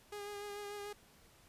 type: tone with vibrato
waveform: sawtooth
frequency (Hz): 409.7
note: G#4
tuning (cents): -24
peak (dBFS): -39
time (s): 0.12-0.93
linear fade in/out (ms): 5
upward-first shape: sine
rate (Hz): 6.8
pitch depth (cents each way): 21
effects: pink hiss -64 dBFS RMS until 1.48 s + resampled to 32000 Hz